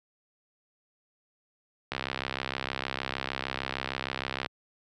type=click train; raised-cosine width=0.3 ms; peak=-14 dBFS; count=170; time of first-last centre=1.92-4.461 s; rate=66.5 Hz; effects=high-pass 80 Hz 12 dB/octave